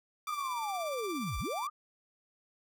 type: linear two-way sweep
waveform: sine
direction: down then up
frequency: 1274 to 40.32 to 1274 Hz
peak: -34 dBFS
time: 0.27-1.7 s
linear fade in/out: 20 ms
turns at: 1.39 s
type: tone with tremolo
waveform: sawtooth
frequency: 1174.7 Hz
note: D6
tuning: in tune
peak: -33 dBFS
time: 0.27-1.67 s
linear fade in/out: 2 ms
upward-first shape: sine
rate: 17 Hz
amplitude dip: 35%
effects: none